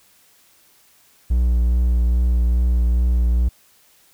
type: tone with vibrato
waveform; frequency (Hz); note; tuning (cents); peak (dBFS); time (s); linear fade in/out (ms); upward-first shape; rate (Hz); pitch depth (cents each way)
triangle; 60; B1; -49; -12; 1.3-3.49; 10; triangle; 2.4; 33
effects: white hiss -55 dBFS RMS until 4.13 s